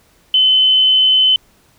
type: tone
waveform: sine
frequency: 3044 Hz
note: F#7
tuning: 48 cents sharp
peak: -8 dBFS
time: 0.34-1.36 s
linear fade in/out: 2 ms
effects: pink hiss -53 dBFS RMS until 1.78 s